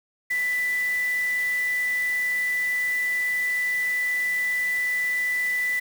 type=tone in noise; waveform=sine; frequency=1986 Hz; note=B6; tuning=9 cents sharp; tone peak=-22 dBFS; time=0.3-5.8 s; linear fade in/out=10 ms; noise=white; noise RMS=-40 dBFS; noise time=0.3-5.8 s; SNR=+15 dB; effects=none